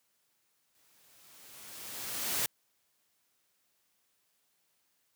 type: noise with exponential growth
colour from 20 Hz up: white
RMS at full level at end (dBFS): -30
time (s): 0.75-2.46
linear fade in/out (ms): 2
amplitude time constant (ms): 370
effects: white hiss -75 dBFS RMS until 5.15 s + high-pass 80 Hz 12 dB/octave